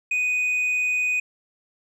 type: tone with tanh clipping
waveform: sine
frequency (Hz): 2489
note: D#7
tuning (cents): 0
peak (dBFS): -21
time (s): 0.11-1.2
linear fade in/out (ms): 5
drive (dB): 3
effects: none